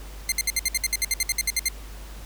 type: tone bursts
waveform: 10% pulse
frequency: 2093 Hz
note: C7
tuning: in tune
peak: -11 dBFS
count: 16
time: 0.29-1.685 s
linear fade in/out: 2 ms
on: 30 ms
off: 61 ms
effects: added 50 Hz sine -37 dBFS peak until 2.25 s + pink hiss -46 dBFS RMS until 2.25 s